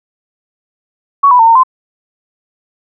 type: tone with pitch steps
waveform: sine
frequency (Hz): 1119 / 989 / 906 / 915 / 1034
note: C#6 / B5 / A#5 / A#5 / C6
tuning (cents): +16 / +2 / -50 / -32 / -21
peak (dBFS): -3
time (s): 1.23-1.635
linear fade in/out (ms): 10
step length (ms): 81
effects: none